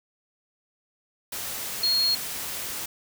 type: tone in noise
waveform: sine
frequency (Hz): 4285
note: C8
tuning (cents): +40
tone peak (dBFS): -20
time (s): 1.83-2.15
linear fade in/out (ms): 5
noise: white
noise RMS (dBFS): -33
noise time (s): 1.32-2.86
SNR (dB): +10
effects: none